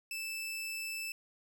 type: tone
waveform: sawtooth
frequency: 2637 Hz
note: E7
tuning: in tune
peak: -34 dBFS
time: 0.11-1.12 s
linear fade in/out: 2 ms
effects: none